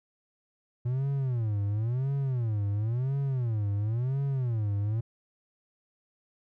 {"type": "tone with vibrato", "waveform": "triangle", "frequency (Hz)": 118.6, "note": "A#2", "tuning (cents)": 30, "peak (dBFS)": -24, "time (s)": [0.85, 5.01], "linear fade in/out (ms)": 10, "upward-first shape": "sine", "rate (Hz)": 0.96, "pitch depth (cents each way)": 280, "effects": []}